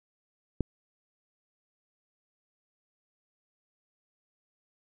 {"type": "click", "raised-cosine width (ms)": 3, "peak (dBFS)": -14, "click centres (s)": 0.607, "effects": []}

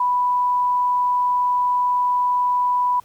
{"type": "tone", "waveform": "sine", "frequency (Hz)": 987.8, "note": "B5", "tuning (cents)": 0, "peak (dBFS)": -16, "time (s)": [0, 3], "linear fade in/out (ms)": 5, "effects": ["pink hiss -54 dBFS RMS until 3.04 s"]}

